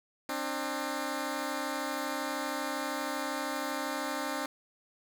10% pulse tone pair together, 267.1 / 299.8 Hz, C4 / D4, +36 / +36 cents, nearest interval major second, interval 200 cents, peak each -27 / -27 dBFS, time 0.29-4.46 s, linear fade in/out 2 ms, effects none

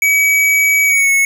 square tone with pitch glide, 2275 to 2199 Hz, C#7 to C#7, +44 to -14 cents, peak -10 dBFS, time 0.02-1.25 s, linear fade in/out 2 ms, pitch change -58 cents, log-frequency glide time 0.85-1.11 s, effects none

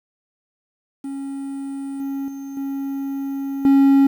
triangle tone with level steps, 274.8 Hz, C#4, 15 cents flat, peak -24 / -21 / -27 / -21 / -8 dBFS, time 1.04-4.07 s, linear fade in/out 5 ms, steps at 2 / 2.28 / 2.57 / 3.65 s, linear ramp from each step 2 ms, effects 8-bit

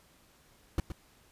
brown noise with echo, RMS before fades -27 dBFS, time 0.78-0.8 s, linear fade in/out 2 ms, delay 120 ms, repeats 1, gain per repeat -10 dB, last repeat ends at 0.92 s, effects pink hiss -63 dBFS RMS until 1.31 s + resampled to 32000 Hz

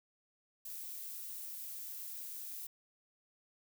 violet noise, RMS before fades -45 dBFS, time 0.65-2.67 s, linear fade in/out 5 ms, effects none

